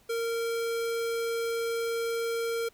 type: tone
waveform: square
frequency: 461.6 Hz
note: A#4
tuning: 17 cents flat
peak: -29 dBFS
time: 0.09-2.69 s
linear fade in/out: 10 ms
effects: pink hiss -62 dBFS RMS until 2.73 s